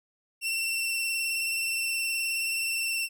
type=tone with vibrato; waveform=sawtooth; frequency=2700 Hz; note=E7; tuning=41 cents sharp; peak=-24 dBFS; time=0.41-3.09 s; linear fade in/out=50 ms; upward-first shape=triangle; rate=19 Hz; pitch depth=34 cents each way; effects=none